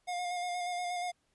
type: tone with vibrato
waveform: square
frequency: 712 Hz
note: F5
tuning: 33 cents sharp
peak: -34 dBFS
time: 0.07-1.12 s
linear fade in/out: 20 ms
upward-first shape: square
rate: 8.4 Hz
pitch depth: 19 cents each way
effects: pink hiss -75 dBFS RMS until 1.34 s + resampled to 24000 Hz